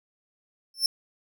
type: tone with exponential growth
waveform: 40% pulse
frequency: 5360 Hz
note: E8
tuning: 28 cents sharp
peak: -15 dBFS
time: 0.74-0.86 s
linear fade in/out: 2 ms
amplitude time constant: 25 ms
effects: none